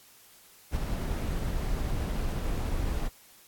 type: noise with ADSR envelope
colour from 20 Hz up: brown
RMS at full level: -25 dBFS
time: 0.71-3.09 s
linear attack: 50 ms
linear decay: 7 ms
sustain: -5 dB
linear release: 17 ms
effects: white hiss -56 dBFS RMS until 3.47 s + AAC 64 kbps